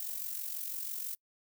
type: noise with amplitude modulation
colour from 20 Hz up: violet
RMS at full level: -36 dBFS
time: 0-1.15 s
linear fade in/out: 2 ms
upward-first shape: sine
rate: 46.1 Hz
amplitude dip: 60%
effects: noise-tail reverb RT60 0.1 s tail -26 dB re dry